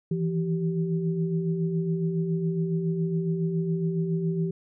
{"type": "tone cluster", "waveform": "sine", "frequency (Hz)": [159.8, 167, 387.6], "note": ["D#3", "E3", "G4"], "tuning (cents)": [47, 23, -20], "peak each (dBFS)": [-34, -25, -31], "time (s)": [0.11, 4.51], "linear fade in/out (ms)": 5, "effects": []}